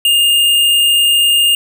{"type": "tone", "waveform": "square", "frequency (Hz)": 2824, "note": "F7", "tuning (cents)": 19, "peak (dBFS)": -9, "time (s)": [0.05, 1.55], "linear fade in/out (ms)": 2, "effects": []}